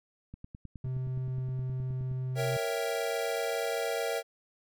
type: click train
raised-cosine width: 5 ms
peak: -31 dBFS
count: 18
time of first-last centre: 0.34-2.115 s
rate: 9.58 Hz
type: tone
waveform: triangle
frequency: 129 Hz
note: C3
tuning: 24 cents flat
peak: -29 dBFS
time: 0.84-2.57 s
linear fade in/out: 5 ms
type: chord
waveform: square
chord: A# diminished seventh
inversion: none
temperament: equal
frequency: 466.2 / 554.4 / 659.3 / 784 Hz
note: A#4 / C#5 / E5 / G5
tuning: 0 / 0 / 0 / 0 cents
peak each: -34 / -37 / -36 / -40 dBFS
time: 2.35-4.23 s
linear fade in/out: 50 ms
effects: none